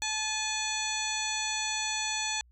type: harmonic tone with a mistuned harmonic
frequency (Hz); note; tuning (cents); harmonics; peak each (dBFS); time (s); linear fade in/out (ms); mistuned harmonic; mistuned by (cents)
865; A5; -30; 1 / 2 / 3 / 4 / 5 / 7 / 8 / 9; -37 / -39 / -36 / -37 / -38 / -37 / -39 / -40; 0.02-2.41; 0; 3; -73
effects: added 60 Hz sine -57 dBFS peak until 2.51 s